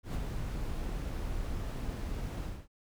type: noise with ADSR envelope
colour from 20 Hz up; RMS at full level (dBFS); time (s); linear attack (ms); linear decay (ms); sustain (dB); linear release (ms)
brown; -32; 0.03-2.68; 120; 23; -4; 240
effects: none